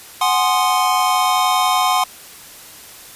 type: chord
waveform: square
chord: Ab dominant seventh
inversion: third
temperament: equal with one note detuned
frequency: 740 / 830.6 / 1046.5 / 1233.1 Hz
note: Gb5 / Ab5 / C6 / Eb6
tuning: 0 / 0 / 0 / -16 cents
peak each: -19 / -23 / -18 / -24 dBFS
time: 0.21-2.04 s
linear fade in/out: 5 ms
effects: white hiss -39 dBFS RMS until 3.15 s + resampled to 32000 Hz